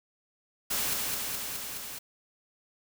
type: noise with echo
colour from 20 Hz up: white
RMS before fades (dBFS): -30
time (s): 0.7-0.94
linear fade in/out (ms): 10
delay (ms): 210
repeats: 5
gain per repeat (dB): -2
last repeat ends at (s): 1.99
effects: none